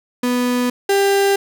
35% pulse tone pair in turn, 246.9 / 396.6 Hz, B3 / G4, 0 / +20 cents, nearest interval minor sixth, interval 820 cents, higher second, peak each -14 / -11 dBFS, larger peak second, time 0.23-0.7 / 0.89-1.36 s, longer neither, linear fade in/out 5 ms, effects none

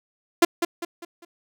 sawtooth tone with echo, 342.9 Hz, F4, 32 cents flat, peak -8 dBFS, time 0.42-0.45 s, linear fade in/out 5 ms, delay 200 ms, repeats 4, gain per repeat -8 dB, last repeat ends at 1.25 s, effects none

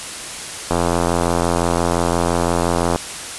click train, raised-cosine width 1 ms, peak -3 dBFS, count 194, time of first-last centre 0.71-2.959 s, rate 85.8 Hz, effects white hiss -29 dBFS RMS until 3.38 s + resampled to 24000 Hz

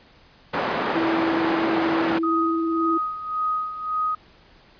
white band-pass noise, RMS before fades -25 dBFS, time 0.53-2.19 s, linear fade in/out 10 ms, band 200 to 1200 Hz, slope 12 dB/octave
sine tone with vibrato, 328.8 Hz, E4, 4 cents flat, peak -21 dBFS, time 0.95-2.98 s, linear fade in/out 10 ms, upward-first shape sine, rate 19 Hz, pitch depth 17 cents each way
sine tone with tremolo, 1252 Hz, D#6, 10 cents sharp, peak -20 dBFS, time 2.23-4.15 s, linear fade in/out 5 ms, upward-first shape sine, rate 1.8 Hz, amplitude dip 70%
effects pink hiss -53 dBFS RMS until 4.79 s + resampled to 11025 Hz

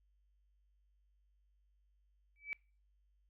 sine tone with exponential growth, 2300 Hz, D7, 37 cents flat, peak -34 dBFS, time 2.36-2.53 s, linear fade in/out 0 ms, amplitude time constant 35 ms, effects noise-tail reverb RT60 0.4 s tail -25 dB re dry + added 50 Hz sine -70 dBFS peak until 3.29 s

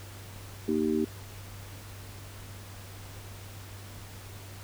sine chord, Eb major, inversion second, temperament just, 233.3 / 311.1 / 388.9 Hz, Bb3 / Eb4 / G4, +2 / 0 / -14 cents, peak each -29 dBFS, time 0.68-1.05 s, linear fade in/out 5 ms, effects added 98 Hz sine -44 dBFS peak until 4.63 s + pink hiss -48 dBFS RMS until 4.63 s

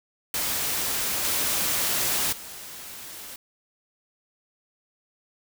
white noise with level steps, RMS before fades -27 / -25 / -40 dBFS, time 0.34-3.36 s, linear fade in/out 2 ms, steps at 1.24 / 2.32 s, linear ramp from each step 10 ms, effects none

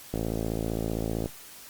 click train, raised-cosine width 2 ms, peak -16 dBFS, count 63, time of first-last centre 0.14-1.259 s, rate 55.4 Hz, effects white hiss -47 dBFS RMS until 1.69 s + Opus 48 kbps

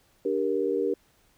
sine chord, G minor, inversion second, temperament just, 294 / 392 / 470.4 Hz, D4 / G4 / Bb4, +2 / 0 / +16 cents, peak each -31 / -27 / -27 dBFS, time 0.25-0.94 s, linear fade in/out 5 ms, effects pink hiss -64 dBFS RMS until 1.37 s

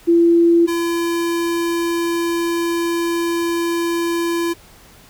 sine / square tone pair in turn, 339 / 339 Hz, E4 / E4, +49 / +49 cents, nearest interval unison, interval 0 cents, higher neither, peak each -9 / -18 dBFS, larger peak first, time 0.07-0.67 / 0.67-4.54 s, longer second, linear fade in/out 20 ms, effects pink hiss -46 dBFS RMS until 5.09 s

